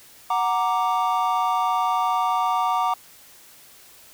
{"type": "chord", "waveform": "triangle", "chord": "Gb augmented", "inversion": "none", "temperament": "equal", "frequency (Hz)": [740, 932.3, 1174.7], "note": ["Gb5", "Bb5", "D6"], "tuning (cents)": [0, 0, 0], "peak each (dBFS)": -22, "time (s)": [0.3, 2.94], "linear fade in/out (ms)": 5, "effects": ["white hiss -49 dBFS RMS until 4.13 s"]}